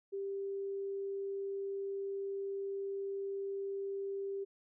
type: tone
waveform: sine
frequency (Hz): 394.1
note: G4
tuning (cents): +9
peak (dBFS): -36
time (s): 0.12-4.45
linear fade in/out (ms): 20
effects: none